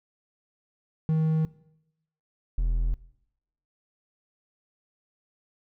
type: tone pair in turn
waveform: triangle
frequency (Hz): 158.2 / 41.6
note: D#3 / E1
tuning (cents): +29 / +17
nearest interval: octave + major seventh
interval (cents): 2312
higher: first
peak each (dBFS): -19 / -20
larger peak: first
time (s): 1.09-1.45 / 2.58-2.94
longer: neither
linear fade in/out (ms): 0
effects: noise-tail reverb RT60 0.8 s tail -20 dB re dry